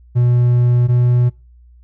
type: tone pair in turn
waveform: triangle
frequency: 121.9 / 122.53 Hz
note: B2 / B2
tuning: -22 / -13 cents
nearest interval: unison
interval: 9 cents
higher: second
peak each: -8 dBFS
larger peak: neither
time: 0.15-0.88 / 0.88-1.3 s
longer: first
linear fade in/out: 20 ms
effects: noise-tail reverb RT60 0.3 s tail -24 dB re dry + added 60 Hz sine -42 dBFS peak until 1.83 s